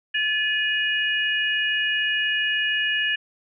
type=tone cluster; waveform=sine; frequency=1727 / 2476 / 2891 Hz; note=A6 / D#7 / F#7; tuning=-33 / -9 / -41 cents; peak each=-23 / -28 / -25 dBFS; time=0.14-3.16 s; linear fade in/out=10 ms; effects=none